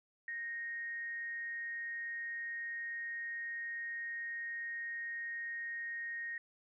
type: tone with amplitude modulation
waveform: sine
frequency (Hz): 1864.7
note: A#6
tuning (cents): 0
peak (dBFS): -37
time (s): 0.28-6.38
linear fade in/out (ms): 2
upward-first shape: sine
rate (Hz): 273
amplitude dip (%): 30
effects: none